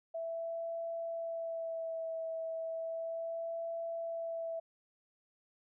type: tone with vibrato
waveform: sine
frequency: 659.3 Hz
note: E5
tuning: in tune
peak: -36 dBFS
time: 0.14-4.6 s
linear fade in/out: 10 ms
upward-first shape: sine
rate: 0.34 Hz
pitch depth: 20 cents each way
effects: none